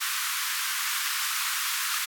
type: high-pass noise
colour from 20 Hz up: pink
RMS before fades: -29 dBFS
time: 0-2.06 s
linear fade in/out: 20 ms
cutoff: 1100 Hz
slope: 48 dB/octave
effects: AAC 64 kbps